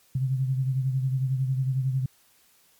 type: beating tone pair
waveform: sine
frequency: 130.81 / 141.81 Hz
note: C3 / C#3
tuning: 0 / +40 cents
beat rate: 11 Hz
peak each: -23 / -32 dBFS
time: 0.15-2.06 s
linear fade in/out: 5 ms
effects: white hiss -61 dBFS RMS until 2.79 s + MP3 96 kbps